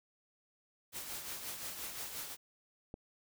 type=noise with tremolo; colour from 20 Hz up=white; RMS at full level=-41 dBFS; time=0.92-2.37 s; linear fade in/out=50 ms; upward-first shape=triangle; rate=5.7 Hz; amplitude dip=55%
type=click; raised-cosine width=2 ms; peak=-31 dBFS; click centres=2.941 s
effects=none